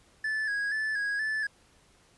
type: tone with vibrato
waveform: triangle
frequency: 1698 Hz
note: G#6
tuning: 38 cents sharp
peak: -26 dBFS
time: 0.24-1.47 s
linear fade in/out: 5 ms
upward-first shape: square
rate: 2.1 Hz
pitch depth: 47 cents each way
effects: pink hiss -62 dBFS RMS until 2.17 s + resampled to 24000 Hz